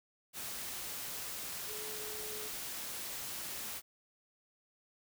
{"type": "tone in noise", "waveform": "sine", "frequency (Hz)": 427.5, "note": "A4", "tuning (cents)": -50, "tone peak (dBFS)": -47, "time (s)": [1.66, 2.51], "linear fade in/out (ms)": 50, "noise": "white", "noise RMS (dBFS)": -42, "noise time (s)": [0.33, 3.82], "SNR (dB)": -8, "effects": []}